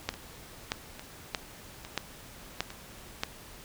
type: two click trains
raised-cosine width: 0.2 ms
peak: -11 / -24 dBFS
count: 6 / 4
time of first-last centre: 0.09-3.235 / 0.14-2.704 s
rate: 1.59 / 1.17 Hz
effects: pink hiss -49 dBFS RMS until 3.64 s